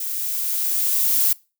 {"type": "noise with level ramp", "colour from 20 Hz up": "violet", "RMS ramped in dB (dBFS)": [-27, -17], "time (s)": [0, 1.33], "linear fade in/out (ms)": 5, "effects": ["noise-tail reverb RT60 0.3 s tail -23 dB re dry"]}